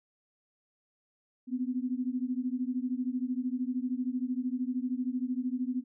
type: beating tone pair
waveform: sine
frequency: 246.9 / 259.9 Hz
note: B3 / C4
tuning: 0 / -11 cents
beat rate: 13 Hz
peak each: -32 / -33 dBFS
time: 1.47-5.84 s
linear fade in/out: 50 ms
effects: none